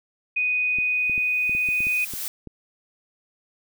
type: tone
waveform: sine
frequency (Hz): 2489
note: D#7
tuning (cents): 0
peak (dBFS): -20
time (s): 0.36-2.05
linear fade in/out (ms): 10
type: noise with exponential growth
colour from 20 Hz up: blue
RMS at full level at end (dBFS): -29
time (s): 0.67-2.28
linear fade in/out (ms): 0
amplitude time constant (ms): 350
type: clicks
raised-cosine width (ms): 3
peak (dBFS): -25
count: 10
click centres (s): 0.786 / 1.097 / 1.179 / 1.495 / 1.55 / 1.688 / 1.805 / 1.869 / 2.137 / 2.473
effects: none